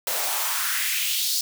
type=noise with high-pass filter sweep; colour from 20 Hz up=white; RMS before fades=-25 dBFS; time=0.07-1.41 s; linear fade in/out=2 ms; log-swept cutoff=490 to 4900 Hz; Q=2.5; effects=none

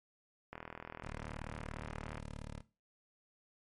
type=click train; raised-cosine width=0.5 ms; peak=-29 dBFS; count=68; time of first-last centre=0.53-2.18 s; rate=40.6 Hz
type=tone; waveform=10% pulse; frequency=37 Hz; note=D1; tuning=14 cents sharp; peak=-36 dBFS; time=1.01-2.63 s; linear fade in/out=50 ms
effects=noise-tail reverb RT60 0.3 s tail -17 dB re dry + MP3 48 kbps

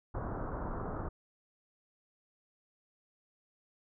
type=low-pass noise; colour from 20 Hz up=pink; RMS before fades=-38 dBFS; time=0.14-1.09 s; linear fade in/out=10 ms; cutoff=1400 Hz; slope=48 dB/octave; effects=none

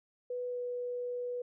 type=tone with pitch glide; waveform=sine; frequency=493.9 to 490.5 Hz; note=B4 to B4; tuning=0 to -12 cents; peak=-34 dBFS; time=0.3-1.42 s; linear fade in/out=5 ms; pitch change=-12 cents; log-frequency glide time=0.48-0.59 s; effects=none

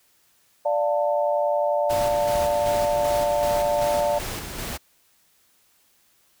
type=chord; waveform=sine; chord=D minor; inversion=none; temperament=equal with one note detuned; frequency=587.3 / 698.5 / 890.7 Hz; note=D5 / F5 / A5; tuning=0 / 0 / +21 cents; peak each=-21 / -26 / -27 dBFS; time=0.65-4.19 s; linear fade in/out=10 ms
type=noise with tremolo; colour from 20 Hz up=pink; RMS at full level=-31 dBFS; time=1.89-4.78 s; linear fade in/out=20 ms; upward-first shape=square; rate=2.6 Hz; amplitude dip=35%
effects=white hiss -62 dBFS RMS until 6.4 s

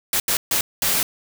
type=noise bursts at uneven times; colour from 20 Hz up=white; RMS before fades=-20 dBFS; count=4; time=0.13-0.2 / 0.28-0.37 / 0.51-0.61 / 0.82-1.03 s; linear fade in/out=2 ms; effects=none

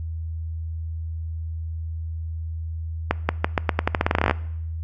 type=accelerating click train; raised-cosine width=0.5 ms; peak=-3 dBFS; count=19; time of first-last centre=3.11-4.311 s; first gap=180 ms; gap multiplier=0.86; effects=noise-tail reverb RT60 0.8 s tail -21 dB re dry + added 81 Hz sine -27 dBFS peak until 4.83 s

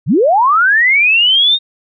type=linear sweep; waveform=sine; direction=up; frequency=95.6 to 3729 Hz; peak=-7 dBFS; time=0.06-1.59 s; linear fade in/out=50 ms; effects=none

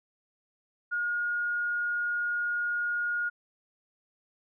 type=tone; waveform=sine; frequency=1432 Hz; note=F6; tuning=43 cents sharp; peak=-27 dBFS; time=0.91-3.3 s; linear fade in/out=20 ms; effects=none

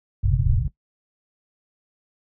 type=low-pass noise; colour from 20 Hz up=white; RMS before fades=-20 dBFS; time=0.23-0.68 s; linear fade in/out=5 ms; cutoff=140 Hz; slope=96 dB/octave; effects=noise-tail reverb RT60 0.1 s tail -17 dB re dry

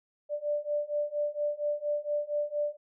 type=beating tone pair; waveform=sine; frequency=587.3 / 591.6 Hz; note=D5 / D5; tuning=0 / +13 cents; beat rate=4.3 Hz; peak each=-32 / -31 dBFS; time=0.29-2.77 s; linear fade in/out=50 ms; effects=none

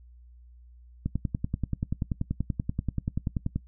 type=click train; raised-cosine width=5 ms; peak=-15 dBFS; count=27; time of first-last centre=1.06-3.56 s; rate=10.4 Hz; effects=noise-tail reverb RT60 0.1 s tail -20 dB re dry + added 60 Hz sine -49 dBFS peak until 3.67 s

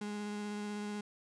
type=tone with vibrato; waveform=35% pulse; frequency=207.7 Hz; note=G#3; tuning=in tune; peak=-36 dBFS; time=0.01-1.01 s; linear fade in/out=5 ms; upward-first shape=sine; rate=16 Hz; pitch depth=11 cents each way; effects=resampled to 22050 Hz

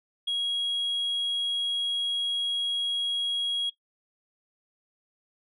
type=tone; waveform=sine; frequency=3300 Hz; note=G#7; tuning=12 cents flat; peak=-23 dBFS; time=0.27-3.7 s; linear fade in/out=10 ms; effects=noise-tail reverb RT60 0.1 s tail -18 dB re dry + tanh soft clip ceiling -24 dBFS

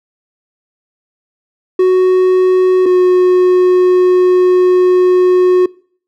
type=tone pair in turn; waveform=triangle; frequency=370 / 364.5 Hz; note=F#4 / F#4; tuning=0 / -26 cents; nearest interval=unison; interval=26 cents; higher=first; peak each=-4 dBFS; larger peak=neither; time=1.79-2.86 / 2.86-5.66 s; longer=second; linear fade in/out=5 ms; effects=noise-tail reverb RT60 0.5 s tail -23 dB re dry

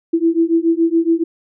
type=beating tone pair; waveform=sine; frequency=328 / 335.1 Hz; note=E4 / E4; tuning=-9 / +29 cents; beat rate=7.1 Hz; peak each=-15 dBFS; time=0.13-1.24 s; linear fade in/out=10 ms; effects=none

